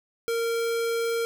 square tone, 462.1 Hz, A#4, 15 cents flat, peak -25 dBFS, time 0.28-1.25 s, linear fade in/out 0 ms, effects none

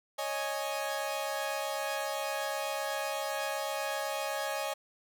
sawtooth chord, C# suspended second, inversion none, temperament equal, 554.4 / 622.3 / 830.6 Hz, C#5 / D#5 / G#5, 0 / 0 / 0 cents, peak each -33 dBFS, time 0.18-4.74 s, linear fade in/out 10 ms, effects none

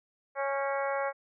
harmonic tone with a mistuned harmonic, 276.6 Hz, C#4, 4 cents flat, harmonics 2 / 3 / 4 / 5 / 6 / 7 / 8, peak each -31 / -35 / -37 / -39 / -41 / -42 / -43 dBFS, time 0.35-1.13 s, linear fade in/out 50 ms, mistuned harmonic 6, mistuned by -32 cents, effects none

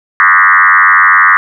sine tone with frequency modulation, 1530 Hz, G6, 42 cents flat, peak -3 dBFS, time 0.2-1.37 s, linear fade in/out 0 ms, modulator 92.2 Hz, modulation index 4.7, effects none

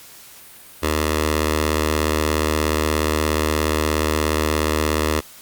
10% pulse tone with notch filter, 76.9 Hz, D#2, 20 cents flat, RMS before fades -20 dBFS, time 0.82-5.21 s, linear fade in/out 20 ms, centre 160 Hz, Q 0.55, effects white hiss -43 dBFS RMS until 5.41 s + Opus 48 kbps

